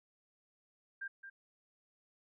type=tone with echo; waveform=sine; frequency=1590 Hz; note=G6; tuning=24 cents sharp; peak=-39 dBFS; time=1.01-1.08 s; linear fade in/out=10 ms; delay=220 ms; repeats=1; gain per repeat=-8 dB; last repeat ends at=1.3 s; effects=none